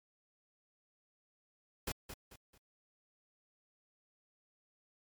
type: noise with echo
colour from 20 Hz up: pink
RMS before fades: -38 dBFS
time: 1.87-1.92 s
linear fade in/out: 5 ms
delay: 220 ms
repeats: 3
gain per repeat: -9 dB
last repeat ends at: 2.58 s
effects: MP3 96 kbps